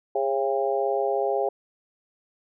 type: harmonic tone with a mistuned harmonic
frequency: 136.3 Hz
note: C#3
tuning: 29 cents flat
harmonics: 3 / 4 / 5 / 6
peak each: -26 / -27 / -28 / -29 dBFS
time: 0.15-1.49 s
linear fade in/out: 5 ms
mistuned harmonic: 6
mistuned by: -30 cents
effects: none